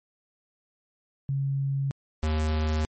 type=tone pair in turn; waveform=sine / square; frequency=137.6 / 77.61 Hz; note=C#3 / D#2; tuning=-12 / -4 cents; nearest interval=minor seventh; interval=992 cents; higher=first; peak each=-24 dBFS; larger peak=neither; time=1.29-1.91 / 2.23-2.85 s; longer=neither; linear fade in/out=0 ms; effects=MP3 32 kbps